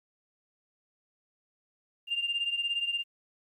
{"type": "beating tone pair", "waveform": "sine", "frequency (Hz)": [2794, 2811], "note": ["F7", "F7"], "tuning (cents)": [0, 11], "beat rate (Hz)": 17, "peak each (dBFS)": [-29, -33], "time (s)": [2.07, 3.04], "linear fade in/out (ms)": 50, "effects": ["tanh soft clip ceiling -22 dBFS", "11-bit"]}